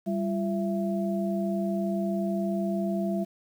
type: tone cluster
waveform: sine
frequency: 196.1 / 343.8 / 667 Hz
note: G3 / F4 / E5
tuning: +1 / -27 / +20 cents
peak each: -27 / -33 / -32 dBFS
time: 0.06-3.25 s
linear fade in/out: 20 ms
effects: 9-bit